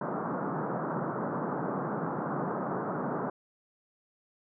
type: band-pass noise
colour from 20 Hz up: pink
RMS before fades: -33 dBFS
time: 0.01-3.3 s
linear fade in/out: 5 ms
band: 140 to 1400 Hz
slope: 48 dB/octave
effects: none

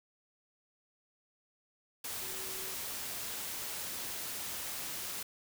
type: tone in noise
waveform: sine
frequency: 379.9 Hz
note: F#4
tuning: 46 cents sharp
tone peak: -51 dBFS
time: 2.22-2.75 s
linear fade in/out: 5 ms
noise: white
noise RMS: -40 dBFS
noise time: 2.04-5.23 s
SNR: -14 dB
effects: none

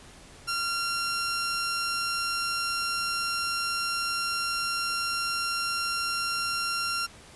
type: tone pair together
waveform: sawtooth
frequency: 1378 / 2756 Hz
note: F6 / F7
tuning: -24 / -24 cents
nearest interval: octave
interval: 1200 cents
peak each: -25 dBFS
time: 0.47-7.07 s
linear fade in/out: 20 ms
effects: pink hiss -50 dBFS RMS until 7.35 s + resampled to 24000 Hz

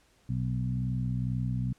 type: harmonic tone with a mistuned harmonic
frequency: 62.2 Hz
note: B1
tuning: 13 cents sharp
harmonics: 1 / 2 / 3 / 4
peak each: -39 / -29 / -35 / -39 dBFS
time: 0.29-1.73 s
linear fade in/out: 5 ms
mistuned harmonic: 1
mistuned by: -27 cents
effects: pink hiss -65 dBFS RMS until 1.78 s + low-pass 10000 Hz 12 dB/octave

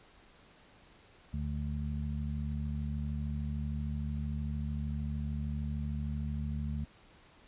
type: harmonic tone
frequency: 73.2 Hz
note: D2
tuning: 5 cents flat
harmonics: 1 / 2 / 3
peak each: -35 / -38 / -40 dBFS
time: 1.33-6.85 s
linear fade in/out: 10 ms
effects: pink hiss -60 dBFS RMS until 7.47 s + resampled to 8000 Hz

